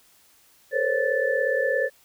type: tone cluster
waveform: sine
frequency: 430.1 / 466.8 / 518 / 555 / 1751 Hz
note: A4 / A#4 / C5 / C#5 / A6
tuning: -39 / +2 / -17 / +2 / -9 cents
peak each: -33 / -30 / -25 / -26 / -26 dBFS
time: 0.71-1.9 s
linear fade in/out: 50 ms
effects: white hiss -58 dBFS RMS until 2.04 s